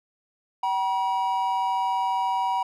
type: tone pair together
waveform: triangle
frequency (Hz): 766.3 / 961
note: G5 / B5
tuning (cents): -40 / -48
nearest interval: major third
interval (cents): 392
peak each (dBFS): -25 / -22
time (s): 0.63-2.63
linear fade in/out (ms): 5
effects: none